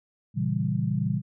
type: chord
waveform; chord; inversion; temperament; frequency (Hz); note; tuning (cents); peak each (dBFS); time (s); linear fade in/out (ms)
sine; A# diminished seventh; none; equal; 116.54 / 138.59 / 164.81 / 196; A#2 / C#3 / E3 / G3; 0 / 0 / 0 / 0; -29; 0.34-1.22; 50
effects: none